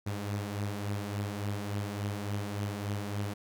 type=beating tone pair; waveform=sawtooth; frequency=101.3 / 104.8 Hz; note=G#2 / G#2; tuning=-43 / +16 cents; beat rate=3.5 Hz; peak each=-30 / -35 dBFS; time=0.06-3.34 s; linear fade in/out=10 ms; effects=none